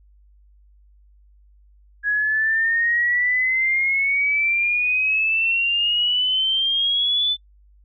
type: exponential sweep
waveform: sine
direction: up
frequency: 1661.2 to 3520 Hz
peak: -17 dBFS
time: 2.03-7.37 s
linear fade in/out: 50 ms
effects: noise-tail reverb RT60 0.1 s tail -26 dB re dry + added 50 Hz sine -50 dBFS peak until 7.84 s